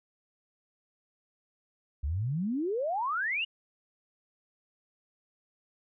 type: exponential sweep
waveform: sine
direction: up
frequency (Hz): 65.41 to 2954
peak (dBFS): -28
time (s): 2.03-3.45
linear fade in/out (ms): 10
effects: none